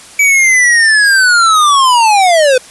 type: linear sweep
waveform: square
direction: down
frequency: 2300 to 493.9 Hz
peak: -6 dBFS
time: 0.19-2.58 s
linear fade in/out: 5 ms
effects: white hiss -35 dBFS RMS until 2.7 s + resampled to 24000 Hz